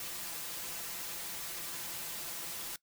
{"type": "noise with comb filter", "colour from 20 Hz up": "white", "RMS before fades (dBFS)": -41, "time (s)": [0, 2.76], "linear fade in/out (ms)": 2, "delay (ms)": 5.9, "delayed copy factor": 0.65, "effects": ["noise-tail reverb RT60 0.1 s tail -20 dB re dry"]}